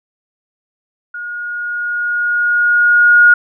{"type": "tone with level ramp", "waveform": "sine", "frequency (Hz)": 1437, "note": "F6", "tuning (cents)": 49, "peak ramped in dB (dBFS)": [-23, -3], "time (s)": [1.14, 3.34], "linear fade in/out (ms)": 5, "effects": []}